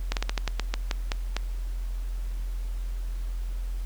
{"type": "slowing click train", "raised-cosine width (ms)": 0.2, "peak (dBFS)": -10, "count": 11, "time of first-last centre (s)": [0.12, 1.366], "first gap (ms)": 48, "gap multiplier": 1.2, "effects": ["added 43 Hz sine -28 dBFS peak until 3.85 s", "pink hiss -52 dBFS RMS until 3.85 s"]}